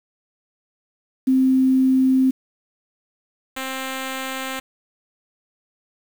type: tone pair in turn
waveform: sine / 5% pulse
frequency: 261.6 / 263.7 Hz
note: C4 / C4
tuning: 0 / +14 cents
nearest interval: unison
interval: 14 cents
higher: second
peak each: -13 / -15 dBFS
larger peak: first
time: 1.27-2.31 / 3.56-4.6 s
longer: neither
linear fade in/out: 10 ms
effects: 7-bit